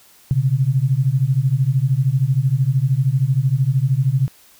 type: beating tone pair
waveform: sine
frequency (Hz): 126.4 / 139.4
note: B2 / C#3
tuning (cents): +41 / +10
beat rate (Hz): 13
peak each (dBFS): -17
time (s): 0.31-4.28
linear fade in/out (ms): 0
effects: white hiss -50 dBFS RMS until 4.59 s